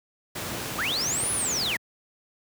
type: noise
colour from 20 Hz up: pink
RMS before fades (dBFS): -32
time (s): 0.35-1.77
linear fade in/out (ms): 10
type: linear two-way sweep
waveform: sine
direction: up then down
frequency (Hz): 1041 to 10450 to 1688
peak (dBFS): -25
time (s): 0.78-1.77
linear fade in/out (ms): 10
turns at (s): 1.32
effects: high-pass 100 Hz 12 dB/octave